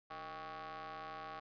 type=ring-modulated tone; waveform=sawtooth; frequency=164.81 Hz; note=E3; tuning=in tune; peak=-38 dBFS; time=0.1-1.4 s; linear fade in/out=10 ms; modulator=955 Hz; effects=resampled to 11025 Hz